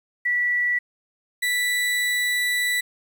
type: tone pair in turn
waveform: sine / 35% pulse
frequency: 1954 / 1968.7 Hz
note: B6 / B6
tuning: -19 / -6 cents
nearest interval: unison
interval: 13 cents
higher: second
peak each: -19 dBFS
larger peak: neither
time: 0.25-0.79 / 1.42-2.81 s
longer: second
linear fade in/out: 10 ms
effects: 9-bit